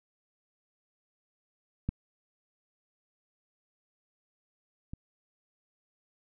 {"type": "clicks", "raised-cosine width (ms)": 5, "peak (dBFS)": [-17, -27], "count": 2, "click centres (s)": [1.89, 4.935], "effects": []}